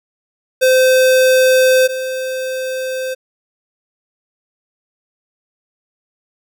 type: tone pair in turn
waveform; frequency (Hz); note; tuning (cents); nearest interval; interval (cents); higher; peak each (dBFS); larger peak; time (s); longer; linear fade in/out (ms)
square; 516 / 518.3; C5 / C5; -24 / -16; unison; 8; second; -9 / -20; first; 0.61-1.88 / 1.88-3.15; neither; 20
effects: none